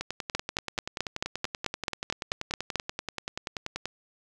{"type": "two click trains", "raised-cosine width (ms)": 0.2, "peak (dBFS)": [-15, -10], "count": [41, 12], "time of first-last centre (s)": [[0.01, 3.856], [0.35, 2.757]], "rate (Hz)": [10.4, 4.57], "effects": []}